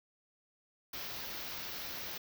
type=band-stop noise; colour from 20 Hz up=white; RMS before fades=-42 dBFS; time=0.93-2.18 s; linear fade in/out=5 ms; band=5900 to 14000 Hz; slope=48 dB/octave; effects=none